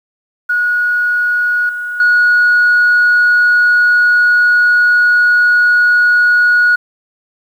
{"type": "tone with level steps", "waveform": "sine", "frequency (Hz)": 1454, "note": "F#6", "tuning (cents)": -31, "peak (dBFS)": [-10, -18, -5], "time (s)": [0.49, 6.76], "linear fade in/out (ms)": 10, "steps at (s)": [1.69, 2], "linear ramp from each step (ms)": 2, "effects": ["tanh soft clip ceiling -4 dBFS", "7-bit"]}